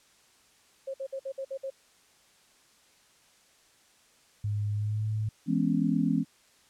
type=tone bursts; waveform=sine; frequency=538 Hz; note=C5; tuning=48 cents sharp; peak=-32 dBFS; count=7; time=0.87-1.703 s; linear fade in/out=10 ms; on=71 ms; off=56 ms
type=tone with pitch glide; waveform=sine; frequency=103.83 to 107.93 Hz; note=G#2 to A2; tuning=0 to -33 cents; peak=-27 dBFS; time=4.44-5.29 s; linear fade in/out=5 ms; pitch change=+67 cents; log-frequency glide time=4.74-5.05 s
type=chord; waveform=sine; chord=C# minor seventh; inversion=first; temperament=just; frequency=166.31 / 207.9 / 249.5 / 277.2 Hz; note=E3 / G#3 / B3 / C#4; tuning=+16 / +2 / +18 / 0 cents; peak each=-29 dBFS; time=5.46-6.25 s; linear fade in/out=50 ms
effects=white hiss -62 dBFS RMS until 6.69 s + low-pass 9000 Hz 12 dB/octave